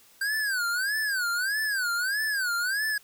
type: tone with vibrato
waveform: square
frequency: 1561 Hz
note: G6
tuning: 8 cents flat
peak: -26 dBFS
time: 0.21-2.98 s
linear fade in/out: 5 ms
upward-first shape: sine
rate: 1.6 Hz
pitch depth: 200 cents each way
effects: white hiss -57 dBFS RMS until 3.03 s